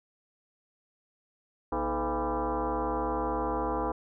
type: tone with frequency modulation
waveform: sine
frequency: 243.8 Hz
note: B3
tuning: 22 cents flat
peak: -27 dBFS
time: 1.72-3.92 s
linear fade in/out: 5 ms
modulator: 187 Hz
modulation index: 4.9
effects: none